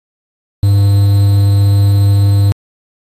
triangle tone with quantisation, 100.1 Hz, G2, 37 cents sharp, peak -4 dBFS, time 0.63-2.52 s, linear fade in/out 0 ms, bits 5, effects AAC 32 kbps

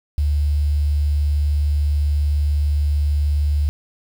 sine tone with quantisation, 73.42 Hz, D2, in tune, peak -15 dBFS, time 0.18-3.69 s, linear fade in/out 0 ms, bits 7, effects none

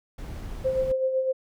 brown noise, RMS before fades -36 dBFS, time 0.18-0.92 s, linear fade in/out 5 ms
sine tone with tremolo, 523.3 Hz, C5, in tune, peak -20 dBFS, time 0.64-1.33 s, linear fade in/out 20 ms, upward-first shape sine, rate 7.9 Hz, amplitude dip 50%
effects none

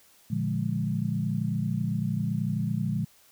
sine chord, Bb dominant seventh, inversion none, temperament equal, 116.54 / 146.83 / 174.61 / 207.7 Hz, Bb2 / D3 / F3 / Ab3, 0 / 0 / 0 / 0 cents, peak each -31 dBFS, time 0.3-3.05 s, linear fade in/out 10 ms, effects white hiss -59 dBFS RMS until 3.31 s

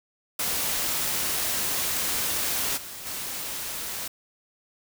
white noise with level steps, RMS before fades -27 / -39 / -33 dBFS, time 0.39-4.08 s, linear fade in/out 5 ms, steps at 2.76 / 3.05 s, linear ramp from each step 20 ms, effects none

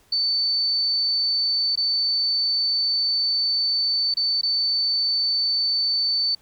sine tone with dropouts, 4527 Hz, C#8, 36 cents sharp, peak -19 dBFS, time 0.12-6.35 s, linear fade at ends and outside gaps 5 ms, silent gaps 1.756-1.774 / 4.141-4.169 / 4.413-4.431 s, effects pink hiss -58 dBFS RMS until 6.41 s

